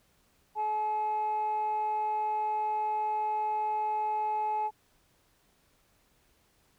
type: tone pair together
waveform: sine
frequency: 427.5 / 855 Hz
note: A4 / A5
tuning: -50 / -50 cents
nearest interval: octave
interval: 1200 cents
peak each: -38 / -26 dBFS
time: 0.55-4.71 s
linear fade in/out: 50 ms
effects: tanh soft clip ceiling -25 dBFS + pink hiss -68 dBFS RMS until 6.78 s